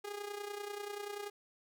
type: tone with amplitude modulation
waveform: sawtooth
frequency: 410 Hz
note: G#4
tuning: 22 cents flat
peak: -34 dBFS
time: 0.04-1.3 s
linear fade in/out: 10 ms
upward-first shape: sine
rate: 30.3 Hz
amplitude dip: 65%
effects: none